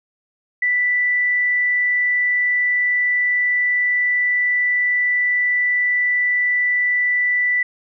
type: tone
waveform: sine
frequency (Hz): 1975.5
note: B6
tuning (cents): 0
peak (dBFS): -15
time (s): 0.62-7.63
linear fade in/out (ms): 5
effects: none